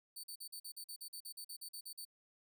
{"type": "tone bursts", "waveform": "15% pulse", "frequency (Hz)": 4543, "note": "C#8", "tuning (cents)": 42, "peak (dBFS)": -39, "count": 16, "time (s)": [0.16, 2.052], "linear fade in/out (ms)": 10, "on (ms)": 77, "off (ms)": 44, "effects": []}